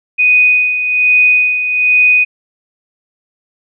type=tone with tremolo; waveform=sine; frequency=2489 Hz; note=D#7; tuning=in tune; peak=-5 dBFS; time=0.18-2.25 s; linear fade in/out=20 ms; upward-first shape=sine; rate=1.2 Hz; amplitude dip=60%; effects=none